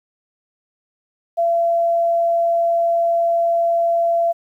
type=tone; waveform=sine; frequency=678 Hz; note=E5; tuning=49 cents sharp; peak=-14 dBFS; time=1.37-4.33 s; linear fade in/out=20 ms; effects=9-bit